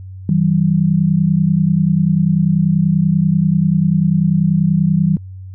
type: tone pair together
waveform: sine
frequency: 160 / 190.27 Hz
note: D#3 / F#3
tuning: +49 / +49 cents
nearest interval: minor third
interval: 300 cents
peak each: -13 / -14 dBFS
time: 0.29-5.17 s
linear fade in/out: 2 ms
effects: added 94 Hz sine -29 dBFS peak until 5.54 s